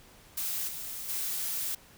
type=noise with level steps; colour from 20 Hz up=blue; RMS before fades=-33 / -39 / -33 dBFS; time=0.37-1.75 s; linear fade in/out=5 ms; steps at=0.67 / 1.08 s; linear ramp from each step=20 ms; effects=pink hiss -56 dBFS RMS until 1.97 s